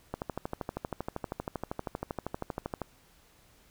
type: click train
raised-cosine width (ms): 1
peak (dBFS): -19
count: 35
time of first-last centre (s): 0.14-2.817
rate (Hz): 12.7
effects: pink hiss -62 dBFS RMS until 3.7 s